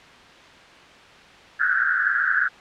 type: band-pass noise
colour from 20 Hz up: pink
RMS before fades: -21 dBFS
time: 1.59-2.49 s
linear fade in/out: 20 ms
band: 1400 to 1700 Hz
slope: 96 dB/octave
effects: white hiss -46 dBFS RMS until 2.6 s + low-pass 3000 Hz 12 dB/octave